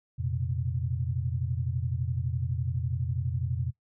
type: chord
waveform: sine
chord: F suspended fourth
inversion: none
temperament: equal with one note detuned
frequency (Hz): 87.31 / 118.85 / 130.81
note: F2 / Bb2 / C3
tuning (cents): 0 / +34 / 0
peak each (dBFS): -32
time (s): 0.18-3.71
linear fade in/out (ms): 20
effects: noise-tail reverb RT60 0.1 s tail -17 dB re dry